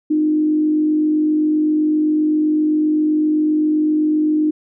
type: tone with frequency modulation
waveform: sine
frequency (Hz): 306.4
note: D#4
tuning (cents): -27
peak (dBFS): -13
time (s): 0.1-4.51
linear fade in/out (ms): 10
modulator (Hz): 47.7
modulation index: 0.28
effects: none